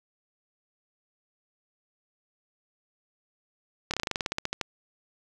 slowing click train, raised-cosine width 0.2 ms, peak -11 dBFS, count 15, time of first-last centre 3.91-4.613 s, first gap 27 ms, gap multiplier 1.09, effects none

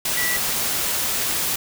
sine tone in noise, 1958 Hz, B6, 15 cents flat, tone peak -23 dBFS, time 0.17-0.37 s, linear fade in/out 5 ms, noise white, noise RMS -23 dBFS, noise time 0.05-1.56 s, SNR -3 dB, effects none

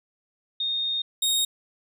sine / sawtooth tone pair in turn, 3688 / 3727 Hz, A#7 / A#7, -19 / -1 cents, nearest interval unison, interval 18 cents, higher second, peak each -24 / -18 dBFS, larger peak second, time 0.6-1.02 / 1.22-1.45 s, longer first, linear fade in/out 5 ms, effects none

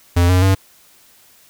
square tone with pitch steps, 87.31 / 91.44 / 95.76 Hz, F2 / F#2 / G2, 0 / -20 / -40 cents, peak -11 dBFS, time 0.16-0.55 s, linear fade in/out 10 ms, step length 130 ms, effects white hiss -50 dBFS RMS until 1.49 s

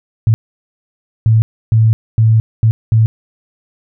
sine tone bursts at uneven times, 111.3 Hz, A2, 20 cents sharp, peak -6 dBFS, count 6, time 0.27-0.34 / 1.26-1.42 / 1.72-1.93 / 2.18-2.4 / 2.63-2.71 / 2.92-3.06 s, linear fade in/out 0 ms, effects none

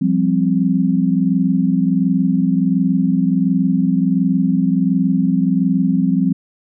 sine chord, F suspended second, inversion none, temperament equal, 174.61 / 196 / 261.6 Hz, F3 / G3 / C4, 0 / 0 / 0 cents, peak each -17 dBFS, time 0.01-6.33 s, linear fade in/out 10 ms, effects none

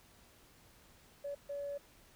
sine tone bursts at uneven times, 569 Hz, C#5, 45 cents sharp, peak -37 dBFS, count 2, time 1.24-1.35 / 1.49-1.78 s, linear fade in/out 10 ms, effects tanh soft clip ceiling -33 dBFS + pink hiss -63 dBFS RMS until 2.15 s

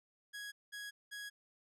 sawtooth tone bursts, 1661.2 Hz, G#6, in tune, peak -40 dBFS, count 3, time 0.33-1.3 s, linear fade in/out 20 ms, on 190 ms, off 200 ms, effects low-pass 12000 Hz 12 dB/octave

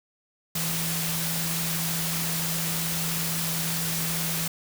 sine tone in noise, 164.81 Hz, E3, in tune, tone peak -31 dBFS, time 0.55-4.48 s, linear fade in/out 5 ms, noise white, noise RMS -29 dBFS, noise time 0.55-4.48 s, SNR -5 dB, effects none

